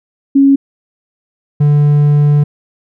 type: tone pair in turn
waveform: sine / triangle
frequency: 275.5 / 146.62 Hz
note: C#4 / D3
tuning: -11 / -3 cents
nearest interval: major seventh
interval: 1092 cents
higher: first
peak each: -4 dBFS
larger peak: neither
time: 0.35-0.56 / 1.6-2.44 s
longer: second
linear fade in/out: 10 ms
effects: none